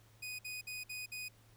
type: tone bursts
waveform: sawtooth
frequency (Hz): 2489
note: D#7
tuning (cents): 0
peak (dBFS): -38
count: 5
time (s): 0.22-1.286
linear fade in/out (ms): 10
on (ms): 170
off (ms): 54
effects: added 111 Hz sine -63 dBFS peak until 1.56 s + pink hiss -67 dBFS RMS until 1.56 s